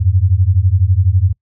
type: beating tone pair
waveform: sine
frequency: 87.31 / 99.31 Hz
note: F2 / G2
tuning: 0 / +23 cents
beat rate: 12 Hz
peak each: -12 dBFS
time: 0-1.33 s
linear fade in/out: 20 ms
effects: noise-tail reverb RT60 0.1 s tail -24 dB re dry